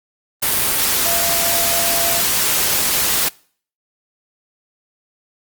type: tone in noise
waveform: sine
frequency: 681 Hz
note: F5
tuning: 44 cents flat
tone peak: -24 dBFS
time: 1.05-2.21 s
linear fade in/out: 10 ms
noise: white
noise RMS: -17 dBFS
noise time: 0.42-3.29 s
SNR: -10 dB
effects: noise-tail reverb RT60 0.5 s tail -24 dB re dry + Opus 32 kbps